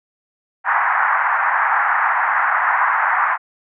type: band-pass noise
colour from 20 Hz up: pink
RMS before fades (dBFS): -17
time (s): 0.64-3.38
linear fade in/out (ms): 50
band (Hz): 810 to 1900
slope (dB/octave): 48
effects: none